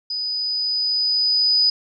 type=tone with level ramp; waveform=sine; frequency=4978 Hz; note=D#8; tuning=in tune; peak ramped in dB=-23 to -13 dBFS; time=0.1-1.7 s; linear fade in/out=5 ms; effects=none